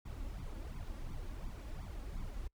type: noise with flanger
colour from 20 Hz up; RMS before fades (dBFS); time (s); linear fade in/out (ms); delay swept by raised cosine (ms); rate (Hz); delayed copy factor
brown; -43; 0.05-2.48; 10; 0.85 to 3.65; 2.8; +0.75
effects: noise-tail reverb RT60 0.1 s tail -26 dB re dry